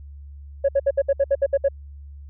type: tone bursts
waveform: sine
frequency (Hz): 554.4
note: C#5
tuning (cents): 0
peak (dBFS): -13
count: 10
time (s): 0.64-1.686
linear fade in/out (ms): 10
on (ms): 47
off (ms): 64
effects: tanh soft clip ceiling -12 dBFS + added 71 Hz sine -37 dBFS peak until 2.29 s

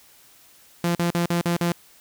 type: tone bursts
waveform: sawtooth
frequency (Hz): 172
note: F3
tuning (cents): -26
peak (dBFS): -16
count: 6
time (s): 0.84-1.72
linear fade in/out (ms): 2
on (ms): 110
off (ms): 44
effects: white hiss -53 dBFS RMS until 2 s

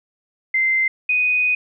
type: tone pair in turn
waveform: sine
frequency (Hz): 2079 / 2490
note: C7 / D#7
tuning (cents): -12 / +1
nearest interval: minor third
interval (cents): 313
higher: second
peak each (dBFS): -15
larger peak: neither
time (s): 0.54-0.88 / 1.09-1.55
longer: second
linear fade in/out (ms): 5
effects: none

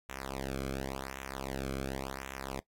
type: tone with flanger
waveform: sawtooth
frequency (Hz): 67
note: C2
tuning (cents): +42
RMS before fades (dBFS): -39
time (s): 0.09-2.6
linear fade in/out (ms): 0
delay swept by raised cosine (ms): 0.21 to 1.1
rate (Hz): 0.91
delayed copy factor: -0.9
effects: noise-tail reverb RT60 0.1 s tail -19 dB re dry + AAC 64 kbps

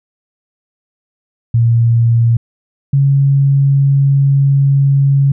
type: tone pair in turn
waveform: sine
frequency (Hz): 116.54 / 138.59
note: A#2 / C#3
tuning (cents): 0 / 0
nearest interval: minor third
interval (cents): 300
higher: second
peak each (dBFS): -7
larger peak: neither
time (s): 1.54-2.37 / 2.93-5.32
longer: second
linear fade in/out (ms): 5
effects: none

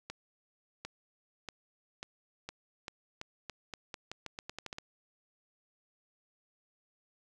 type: accelerating click train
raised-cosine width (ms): 0.2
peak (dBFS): -23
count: 18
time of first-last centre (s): 0.1-4.784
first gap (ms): 750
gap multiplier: 0.85
effects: none

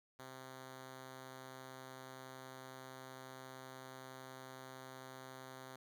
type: tone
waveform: 5% pulse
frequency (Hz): 130.81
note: C3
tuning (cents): 0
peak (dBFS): -39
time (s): 0.19-5.76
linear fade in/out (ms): 2
effects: none

